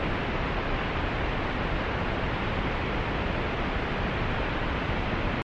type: low-pass noise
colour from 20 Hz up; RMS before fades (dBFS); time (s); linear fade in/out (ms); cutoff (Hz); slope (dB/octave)
pink; -28; 0-5.42; 0; 2800; 24
effects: MP3 48 kbps